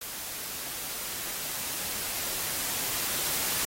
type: noise with level ramp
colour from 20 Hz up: white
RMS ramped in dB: -38 to -29 dBFS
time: 0.01-3.65 s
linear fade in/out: 5 ms
effects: AAC 48 kbps

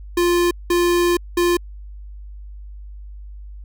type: tone bursts at uneven times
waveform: square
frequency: 349.2 Hz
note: F4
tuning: in tune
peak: -15 dBFS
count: 3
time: 0.17-0.51 / 0.7-1.17 / 1.37-1.57 s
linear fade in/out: 5 ms
effects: added 50 Hz sine -33 dBFS peak until 3.64 s

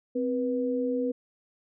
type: tone pair together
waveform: sine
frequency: 259.5 / 487.9 Hz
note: C4 / B4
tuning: -14 / -21 cents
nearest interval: major seventh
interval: 1093 cents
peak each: -28 dBFS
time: 0.15-1.12 s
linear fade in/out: 10 ms
effects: none

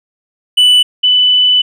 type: tone pair in turn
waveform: triangle / sine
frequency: 2979 / 2991 Hz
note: F#7 / F#7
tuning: +11 / +18 cents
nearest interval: unison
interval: 7 cents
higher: second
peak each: -3 / -6 dBFS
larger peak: first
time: 0.57-0.83 / 1.03-1.62 s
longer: second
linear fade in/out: 10 ms
effects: none

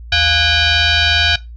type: tone with frequency modulation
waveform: sine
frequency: 698.5 Hz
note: F5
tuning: in tune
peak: -10 dBFS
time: 0.12-1.36 s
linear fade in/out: 5 ms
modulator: 779 Hz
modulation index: 5
effects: noise-tail reverb RT60 0.2 s tail -19 dB re dry + added 58 Hz sine -30 dBFS peak until 1.56 s

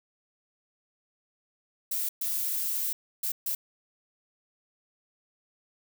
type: noise bursts at uneven times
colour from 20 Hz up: violet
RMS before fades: -30 dBFS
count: 4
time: 1.91-2.09 / 2.21-2.93 / 3.23-3.32 / 3.46-3.55 s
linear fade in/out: 5 ms
effects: none

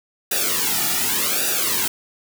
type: noise with flanger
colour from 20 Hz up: white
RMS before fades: -21 dBFS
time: 0.31-1.88 s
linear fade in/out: 5 ms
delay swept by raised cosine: 0.93 to 1.93 ms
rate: 0.87 Hz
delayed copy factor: -0.9
effects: none

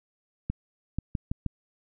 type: clicks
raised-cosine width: 5 ms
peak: -16 dBFS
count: 5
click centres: 0.5 / 0.986 / 1.152 / 1.315 / 1.463 s
effects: none

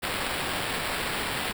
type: noise with sample-and-hold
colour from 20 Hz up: blue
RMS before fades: -30 dBFS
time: 0.02-1.53 s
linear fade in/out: 20 ms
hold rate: 6300 Hz
effects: none

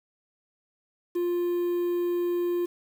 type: tone with quantisation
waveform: triangle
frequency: 350 Hz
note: F4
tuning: 4 cents sharp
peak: -22 dBFS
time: 1.15-2.66 s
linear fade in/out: 10 ms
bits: 8
effects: none

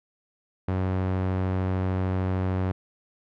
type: tone with low-pass filter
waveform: sawtooth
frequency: 93.3 Hz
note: F#2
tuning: 15 cents sharp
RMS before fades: -26 dBFS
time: 0.68-2.72 s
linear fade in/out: 5 ms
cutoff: 1700 Hz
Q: 0.57
effects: none

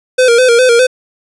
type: tone with vibrato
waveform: square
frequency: 488.8 Hz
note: B4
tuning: 18 cents flat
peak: -6 dBFS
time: 0.18-0.87 s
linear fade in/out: 10 ms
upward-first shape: square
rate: 4.9 Hz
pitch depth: 72 cents each way
effects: resampled to 24000 Hz + 8-bit

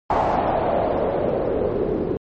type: noise with low-pass filter sweep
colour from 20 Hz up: white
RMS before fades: -21 dBFS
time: 0.1-2.17 s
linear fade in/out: 2 ms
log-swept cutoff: 830 to 370 Hz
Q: 3.2
effects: MP3 32 kbps

